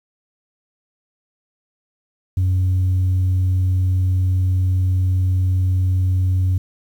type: tone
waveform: sine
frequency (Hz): 92.5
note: F#2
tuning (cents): 0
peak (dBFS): -12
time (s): 2.37-6.58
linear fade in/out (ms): 5
effects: tanh soft clip ceiling -13 dBFS + 8-bit